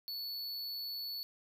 square tone, 4435 Hz, C#8, in tune, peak -39 dBFS, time 0.08-1.23 s, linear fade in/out 0 ms, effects none

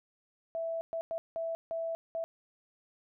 sine tone bursts at uneven times, 659.3 Hz, E5, in tune, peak -32 dBFS, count 6, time 0.55-0.81 / 0.93-1.01 / 1.11-1.18 / 1.36-1.55 / 1.71-1.95 / 2.15-2.24 s, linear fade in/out 0 ms, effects none

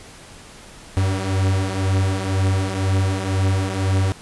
45% pulse beating tone pair, 94.3 / 96.3 Hz, F#2 / G2, +33 / -30 cents, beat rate 2 Hz, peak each -23 / -19 dBFS, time 0.97-4.12 s, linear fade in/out 0 ms, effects pink hiss -42 dBFS RMS until 4.21 s + resampled to 24000 Hz

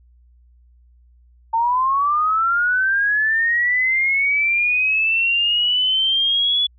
sine linear sweep, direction up, 894 to 3428 Hz, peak -15 dBFS, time 1.53-6.67 s, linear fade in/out 10 ms, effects added 60 Hz sine -49 dBFS peak until 6.78 s

